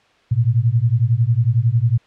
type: beating tone pair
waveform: sine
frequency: 111.4 / 122.4 Hz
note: A2 / B2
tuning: +22 / -15 cents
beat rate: 11 Hz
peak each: -16 dBFS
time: 0.31-1.98 s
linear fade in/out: 10 ms
effects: white hiss -55 dBFS RMS until 2.06 s + low-pass 3000 Hz 12 dB/octave